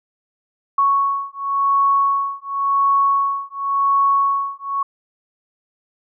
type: beating tone pair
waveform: sine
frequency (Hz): 1108.7 / 1109.62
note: C#6 / C#6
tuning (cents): 0 / +1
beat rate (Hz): 0.92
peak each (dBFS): -18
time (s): 0.78-4.83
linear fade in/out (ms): 5
effects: none